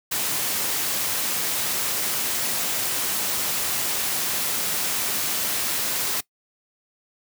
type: noise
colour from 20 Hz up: white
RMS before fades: -25 dBFS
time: 0.11-6.21 s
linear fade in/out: 10 ms
effects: noise-tail reverb RT60 0.1 s tail -21 dB re dry + high-pass 100 Hz 12 dB/octave